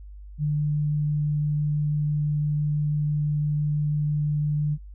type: tone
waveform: sine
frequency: 149 Hz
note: D3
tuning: 25 cents sharp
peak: -21 dBFS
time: 0.38-4.78 s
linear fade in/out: 50 ms
effects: noise-tail reverb RT60 0.1 s tail -22 dB re dry + added 50 Hz sine -39 dBFS peak until 4.94 s